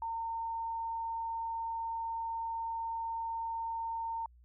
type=tone; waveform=sine; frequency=912 Hz; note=A#5; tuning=38 cents flat; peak=-34 dBFS; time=0.02-4.26 s; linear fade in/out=2 ms; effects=added 60 Hz sine -57 dBFS peak until 4.44 s